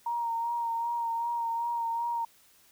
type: tone with vibrato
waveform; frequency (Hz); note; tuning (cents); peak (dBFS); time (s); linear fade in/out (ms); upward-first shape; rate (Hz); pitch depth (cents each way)
sine; 932.3; A#5; 0; -28; 0.06-2.25; 5; sine; 2.6; 26
effects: white hiss -61 dBFS RMS until 2.71 s